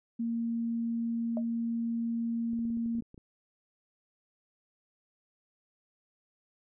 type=tone; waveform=sine; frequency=231.5 Hz; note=A#3; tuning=12 cents flat; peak=-29 dBFS; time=0.19-3.01 s; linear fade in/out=10 ms
type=tone with exponential decay; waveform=sine; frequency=622.3 Hz; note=D#5; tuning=in tune; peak=-30 dBFS; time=1.37-1.45 s; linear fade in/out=1 ms; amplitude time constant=16 ms
type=clicks; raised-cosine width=3 ms; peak=-37 dBFS; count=11; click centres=2.533 / 2.591 / 2.653 / 2.703 / 2.772 / 2.86 / 2.952 / 2.985 / 3.023 / 3.144 / 3.178 s
effects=none